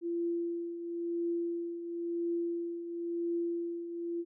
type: tone with tremolo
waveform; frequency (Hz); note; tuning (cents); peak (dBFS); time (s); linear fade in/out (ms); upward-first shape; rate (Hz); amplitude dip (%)
sine; 341.2; F4; -40; -29; 0.01-4.25; 50; triangle; 0.97; 65
effects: none